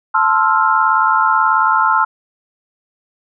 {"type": "chord", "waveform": "sine", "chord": "F major seventh", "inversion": "first", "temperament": "equal", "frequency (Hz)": [880, 1046.5, 1318.5, 1396.9], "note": ["A5", "C6", "E6", "F6"], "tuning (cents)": [0, 0, 0, 0], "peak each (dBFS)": -16, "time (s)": [0.14, 2.05], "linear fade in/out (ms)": 10, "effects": []}